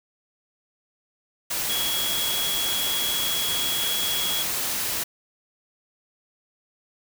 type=tone in noise; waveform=sine; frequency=3336 Hz; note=G#7; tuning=7 cents sharp; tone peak=-26 dBFS; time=1.69-4.43 s; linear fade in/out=10 ms; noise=white; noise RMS=-27 dBFS; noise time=1.5-5.04 s; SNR=-2 dB; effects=none